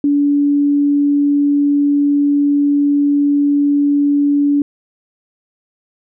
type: tone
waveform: sine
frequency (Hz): 287.1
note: D4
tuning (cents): -39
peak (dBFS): -10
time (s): 0.04-4.62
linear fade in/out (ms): 2
effects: none